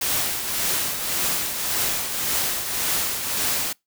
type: noise with tremolo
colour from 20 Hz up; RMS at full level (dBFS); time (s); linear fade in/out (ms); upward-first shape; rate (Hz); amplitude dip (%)
white; -22; 0.01-3.73; 5; triangle; 1.8; 55
effects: noise-tail reverb RT60 0.2 s tail -26 dB re dry